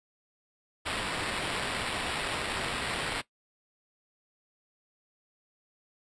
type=noise with sample-and-hold; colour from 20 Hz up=white; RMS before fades=-33 dBFS; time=0.85-3.22 s; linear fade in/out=20 ms; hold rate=6300 Hz; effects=noise-tail reverb RT60 0.1 s tail -17 dB re dry + resampled to 22050 Hz